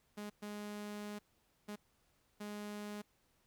sawtooth tone bursts at uneven times, 207.7 Hz, G#3, in tune, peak -39 dBFS, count 4, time 0.17-0.3 / 0.42-1.19 / 1.68-1.76 / 2.4-3.02 s, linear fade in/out 10 ms, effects pink hiss -75 dBFS RMS until 3.46 s

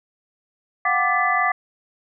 sine tone cluster, 720 / 764 / 1177 / 1741 / 2004 Hz, F#5 / G5 / D6 / A6 / B6, -47 / -45 / +3 / -19 / +25 cents, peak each -24 / -26 / -21 / -25 / -23 dBFS, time 0.85-1.52 s, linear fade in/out 5 ms, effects none

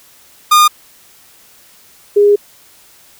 45% pulse / sine tone pair in turn, 1217 / 409.9 Hz, D#6 / G#4, -39 / -23 cents, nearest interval octave + perfect fifth, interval 1884 cents, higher first, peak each -5 dBFS, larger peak neither, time 0.51-0.68 / 2.16-2.36 s, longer second, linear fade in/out 10 ms, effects white hiss -45 dBFS RMS until 3.19 s

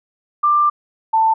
sine tone pair in turn, 1186 / 888.5 Hz, D6 / A5, +17 / +17 cents, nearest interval perfect fourth, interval 500 cents, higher first, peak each -11 dBFS, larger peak neither, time 0.43-0.7 / 1.13-1.34 s, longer first, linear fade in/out 10 ms, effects none

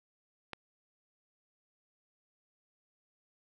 click, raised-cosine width 0.3 ms, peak -23 dBFS, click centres 0.533 s, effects none

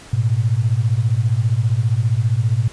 sine beating tone pair, 106.4 / 121.4 Hz, G#2 / B2, +42 / -29 cents, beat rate 15 Hz, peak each -17 dBFS, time 0.13-2.68 s, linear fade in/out 5 ms, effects pink hiss -41 dBFS RMS until 2.72 s + resampled to 22050 Hz

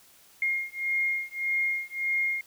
sine beating tone pair, 2134 / 2135.7 Hz, C7 / C7, +34 / +35 cents, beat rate 1.7 Hz, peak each -29 dBFS, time 0.42-2.41 s, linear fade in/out 2 ms, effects white hiss -57 dBFS RMS until 2.46 s

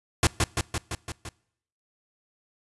pink noise with echo, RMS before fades -19 dBFS, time 0.23-0.27 s, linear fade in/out 2 ms, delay 170 ms, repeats 6, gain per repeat -3 dB, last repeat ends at 1.29 s, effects noise-tail reverb RT60 0.7 s tail -24 dB re dry + resampled to 24000 Hz

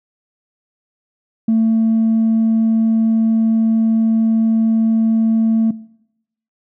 triangle tone with tanh clipping, 223.9 Hz, A3, 30 cents sharp, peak -11 dBFS, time 1.48-5.71 s, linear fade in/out 5 ms, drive 5 dB, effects noise-tail reverb RT60 0.8 s tail -20 dB re dry

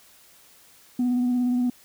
sine tone with vibrato, 246.9 Hz, B3, in tune, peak -18 dBFS, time 0.99-1.7 s, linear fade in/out 5 ms, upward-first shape sine, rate 17 Hz, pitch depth 22 cents each way, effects tanh soft clip ceiling -18 dBFS + white hiss -54 dBFS RMS until 1.84 s

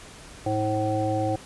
harmonic tone with a mistuned harmonic, 107 Hz, A2, 48 cents flat, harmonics 1 / 3 / 5 / 7, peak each -28 / -28 / -28 / -28 dBFS, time 0.46-1.36 s, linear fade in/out 5 ms, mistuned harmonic 7, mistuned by +28 cents, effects pink hiss -45 dBFS RMS until 1.45 s + resampled to 24000 Hz

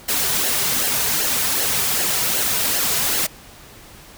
white noise with flanger, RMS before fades -20 dBFS, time 0.08-3.27 s, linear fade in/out 10 ms, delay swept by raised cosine 0.82 to 3.72 ms, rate 2.6 Hz, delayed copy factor -0.55, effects pink hiss -43 dBFS RMS until 4.17 s

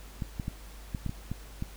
clicks, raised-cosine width 5 ms, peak -20 dBFS, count 8, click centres 0.222 / 0.398 / 0.481 / 0.948 / 1.063 / 1.094 / 1.316 / 1.624 s, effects added 50 Hz sine -45 dBFS peak until 1.76 s + pink hiss -52 dBFS RMS until 1.76 s

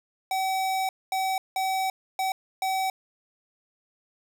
square tone bursts at uneven times, 762 Hz, G5, 49 cents flat, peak -25 dBFS, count 5, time 0.31-0.89 / 1.12-1.38 / 1.56-1.9 / 2.19-2.32 / 2.62-2.9 s, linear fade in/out 2 ms, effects none

